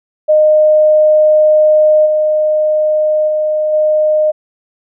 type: tone with level steps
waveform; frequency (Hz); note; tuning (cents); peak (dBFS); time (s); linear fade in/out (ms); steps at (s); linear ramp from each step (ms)
sine; 614; D#5; -23; -5 / -9 / -11 / -8; 0.28-4.32; 20; 2.05 / 3.27 / 3.72; 20
effects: none